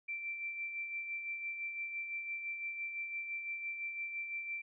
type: tone with tremolo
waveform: sine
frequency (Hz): 2346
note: D7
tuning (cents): -2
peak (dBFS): -36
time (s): 0.08-4.62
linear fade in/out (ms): 10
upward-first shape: sine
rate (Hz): 5.9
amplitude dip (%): 45
effects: none